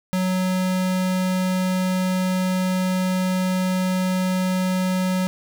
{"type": "tone", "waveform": "square", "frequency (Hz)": 185, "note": "F#3", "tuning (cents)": 0, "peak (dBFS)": -20, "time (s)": [0.13, 5.27], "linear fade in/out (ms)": 0, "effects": []}